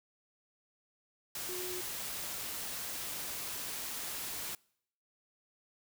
sine tone in noise, 363.2 Hz, F#4, 32 cents flat, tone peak -41 dBFS, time 1.49-1.81 s, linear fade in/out 2 ms, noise white, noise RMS -40 dBFS, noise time 1.35-4.55 s, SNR -4 dB, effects noise-tail reverb RT60 0.7 s tail -26 dB re dry

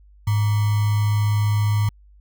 sine tone with sample-and-hold, 104.8 Hz, G#2, 16 cents sharp, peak -16 dBFS, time 0.27-1.89 s, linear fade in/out 5 ms, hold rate 1050 Hz, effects added 50 Hz sine -47 dBFS peak until 2.2 s

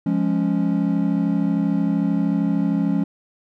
triangle chord, Db major, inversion first, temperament equal, 174.61 / 207.7 / 277.2 Hz, F3 / Ab3 / Db4, 0 / 0 / 0 cents, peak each -20 dBFS, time 0.06-3.04 s, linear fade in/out 5 ms, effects none

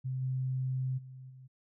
sine tone with level steps, 130 Hz, C3, 11 cents flat, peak -32 / -30 / -45 / -49 dBFS, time 0.04-1.48 s, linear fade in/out 20 ms, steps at 0.21 / 0.97 / 1.29 s, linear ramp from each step 20 ms, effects none

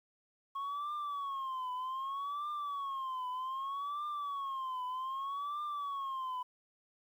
sine tone with vibrato, 1094 Hz, C#6, 23 cents flat, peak -33 dBFS, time 0.55-6.43 s, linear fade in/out 10 ms, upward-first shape triangle, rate 0.64 Hz, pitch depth 160 cents each way, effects tanh soft clip ceiling -35 dBFS + 11-bit

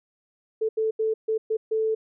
sine tone bursts at uneven times, 440 Hz, A4, in tune, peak -21 dBFS, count 6, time 0.61-0.69 / 0.77-0.91 / 0.99-1.14 / 1.28-1.38 / 1.5-1.57 / 1.71-1.95 s, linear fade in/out 10 ms, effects none

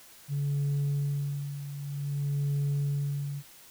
sine tone with tremolo, 142.2 Hz, C#3, 45 cents sharp, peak -23 dBFS, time 0.28-3.43 s, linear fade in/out 50 ms, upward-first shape sine, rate 0.53 Hz, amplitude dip 75%, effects tanh soft clip ceiling -24 dBFS + white hiss -53 dBFS RMS until 3.7 s

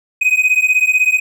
triangle beating tone pair, 2500 / 2516 Hz, D#7 / D#7, +8 / +19 cents, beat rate 16 Hz, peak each -12 dBFS, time 0.21-1.2 s, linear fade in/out 10 ms, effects none

